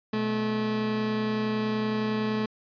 30% pulse tone pair together, 123.47 / 216.2 Hz, B2 / A3, 0 / -30 cents, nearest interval minor seventh, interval 970 cents, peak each -34 / -23 dBFS, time 0.13-2.46 s, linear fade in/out 5 ms, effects resampled to 11025 Hz

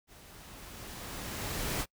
pink noise with level ramp, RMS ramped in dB -55 to -32 dBFS, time 0.07-1.86 s, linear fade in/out 50 ms, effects noise-tail reverb RT60 0.1 s tail -25 dB re dry

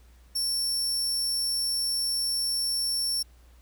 sawtooth tone, 5440 Hz, F8, 46 cents flat, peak -23 dBFS, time 0.35-3.23 s, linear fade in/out 10 ms, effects added 60 Hz sine -52 dBFS peak until 3.61 s + pink hiss -63 dBFS RMS until 3.61 s

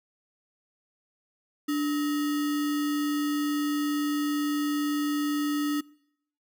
sine tone with sample-and-hold, 293.7 Hz, D4, in tune, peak -24 dBFS, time 1.68-5.81 s, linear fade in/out 10 ms, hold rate 1575 Hz, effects noise-tail reverb RT60 0.7 s tail -23 dB re dry

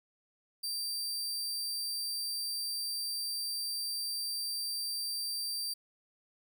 sawtooth tone, 4690 Hz, D8, 3 cents flat, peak -31 dBFS, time 0.63-5.74 s, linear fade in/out 10 ms, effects none

